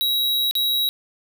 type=tone with dropouts; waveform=square; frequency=3858 Hz; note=B7; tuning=41 cents flat; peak=-19 dBFS; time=0.01-0.89 s; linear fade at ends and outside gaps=0 ms; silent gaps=0.511-0.553 s; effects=none